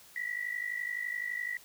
sine tone pair together, 1923.7 / 1975.5 Hz, B6 / B6, -46 / 0 cents, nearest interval unison, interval 46 cents, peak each -36 / -36 dBFS, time 0.16-1.57 s, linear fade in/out 2 ms, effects white hiss -56 dBFS RMS until 1.64 s

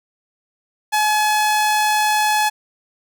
sawtooth tone, 850 Hz, G#5, 40 cents sharp, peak -11 dBFS, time 0.92-2.5 s, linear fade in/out 20 ms, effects none

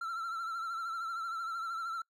triangle tone with vibrato, 1347 Hz, E6, 37 cents sharp, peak -33 dBFS, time 0.01-2.02 s, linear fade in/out 5 ms, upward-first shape triangle, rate 13 Hz, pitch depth 64 cents each way, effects noise-tail reverb RT60 0.1 s tail -24 dB re dry

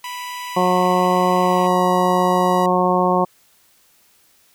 sawtooth tone with pitch glide, 987.8 to 965.8 Hz, B5 to B5, 0 to -39 cents, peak -24 dBFS, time 0.04-2.66 s, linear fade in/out 2 ms, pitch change -39 cents, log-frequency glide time 1.42-1.75 s
white band-pass noise, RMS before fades -41 dBFS, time 0.04-1.67 s, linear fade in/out 2 ms, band 2100 to 3100 Hz, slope 96 dB/octave
harmonic tone, 181.5 Hz, F#3, 33 cents flat, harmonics 1 / 2 / 3 / 4 / 5 / 6, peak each -21 / -21 / -21 / -21 / -21 / -21 dBFS, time 0.56-3.25 s, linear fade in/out 10 ms
effects white hiss -56 dBFS RMS until 4.54 s

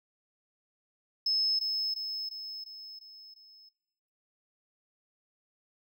triangle tone with echo, 5200 Hz, E8, 24 cents flat, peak -23 dBFS, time 1.26-1.59 s, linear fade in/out 5 ms, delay 350 ms, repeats 6, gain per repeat -5 dB, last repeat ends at 3.69 s, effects noise-tail reverb RT60 1.0 s tail -19 dB re dry + tanh soft clip ceiling -23 dBFS

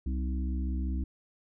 harmonic tone with a mistuned harmonic, 65.41 Hz, C2, in tune, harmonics 1 / 3 / 4 / 5, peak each -29 / -39 / -41 / -43 dBFS, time 0.06-1.04 s, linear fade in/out 5 ms, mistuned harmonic 5, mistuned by -53 cents, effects none

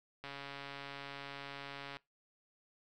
click train, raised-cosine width 0.3 ms, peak -29 dBFS, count 243, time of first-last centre 0.24-1.969 s, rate 140 Hz, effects noise-tail reverb RT60 0.2 s tail -22 dB re dry

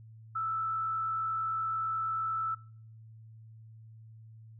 sine tone with frequency modulation, 1318.5 Hz, E6, in tune, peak -30 dBFS, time 0.35-2.55 s, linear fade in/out 10 ms, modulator 54 Hz, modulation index 0.33, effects noise-tail reverb RT60 0.5 s tail -23 dB re dry + added 111 Hz sine -49 dBFS peak until 4.59 s

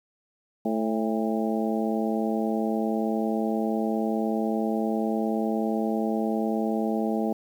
harmonic tone with a mistuned harmonic, 110 Hz, A2, in tune, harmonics 2 / 3 / 4 / 5 / 6 / 7, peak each -26 / -31 / -32 / -35 / -33 / -34 dBFS, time 0.65-7.33 s, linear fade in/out 5 ms, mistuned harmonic 7, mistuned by +68 cents, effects 9-bit

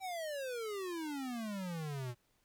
square exponential sweep, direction down, 782 to 117.9 Hz, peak -39 dBFS, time 0-2.15 s, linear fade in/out 50 ms, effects pink hiss -75 dBFS RMS until 2.44 s

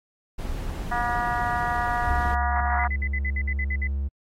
brown noise, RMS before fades -31 dBFS, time 0.38-2.35 s, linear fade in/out 10 ms
harmonic tone, 240 Hz, B3, 49 cents flat, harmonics 3 / 4 / 5 / 6 / 7 / 8, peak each -27 / -29 / -31 / -33 / -34 / -35 dBFS, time 0.91-2.88 s, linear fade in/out 10 ms
triangle tone, 69.3 Hz, C#2, in tune, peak -22 dBFS, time 2.06-4.09 s, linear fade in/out 20 ms
sine tone bursts, 2016 Hz, B6, 35 cents sharp, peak -27 dBFS, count 10, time 2.79-3.873 s, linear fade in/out 5 ms, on 57 ms, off 57 ms
effects AAC 48 kbps

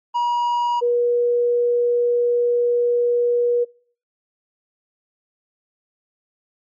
triangle / sine tone pair in turn, 959 / 481.2 Hz, A#5 / B4, +49 / -45 cents, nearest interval octave, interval 1194 cents, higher first, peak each -15 dBFS, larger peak neither, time 0.14-0.81 / 0.81-3.65 s, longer second, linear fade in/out 20 ms, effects noise-tail reverb RT60 0.5 s tail -25 dB re dry + MP3 32 kbps

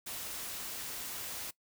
white noise, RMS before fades -41 dBFS, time 0.06-1.51 s, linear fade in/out 10 ms, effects noise-tail reverb RT60 0.1 s tail -20 dB re dry

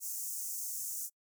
pink high-pass noise, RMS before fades -39 dBFS, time 0-1.1 s, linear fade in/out 50 ms, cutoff 6100 Hz, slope 48 dB/octave, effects noise-tail reverb RT60 0.1 s tail -26 dB re dry

